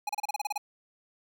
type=tone bursts; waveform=square; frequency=830.6 Hz; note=G#5; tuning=in tune; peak=-29 dBFS; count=10; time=0.07-0.579 s; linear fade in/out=5 ms; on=23 ms; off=31 ms; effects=none